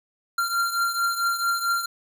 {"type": "beating tone pair", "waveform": "square", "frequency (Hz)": [1381, 1385.5], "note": ["F6", "F6"], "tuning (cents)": [-20, -14], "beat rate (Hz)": 4.5, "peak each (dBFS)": [-24, -29], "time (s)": [0.38, 1.86], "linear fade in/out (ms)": 5, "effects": []}